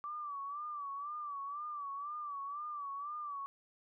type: tone with vibrato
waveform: sine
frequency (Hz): 1159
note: D6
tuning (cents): -23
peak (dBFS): -39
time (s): 0.04-3.46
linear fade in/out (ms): 0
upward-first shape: sine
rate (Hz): 2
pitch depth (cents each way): 79
effects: none